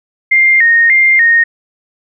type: tone with vibrato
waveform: sine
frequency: 1975.5 Hz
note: B6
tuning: in tune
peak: -5 dBFS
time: 0.31-1.44 s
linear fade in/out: 10 ms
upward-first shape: square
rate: 1.7 Hz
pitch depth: 110 cents each way
effects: none